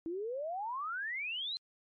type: exponential sweep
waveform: sine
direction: up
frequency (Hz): 318.6 to 4186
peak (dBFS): -35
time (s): 0.06-1.57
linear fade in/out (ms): 0
effects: MP3 48 kbps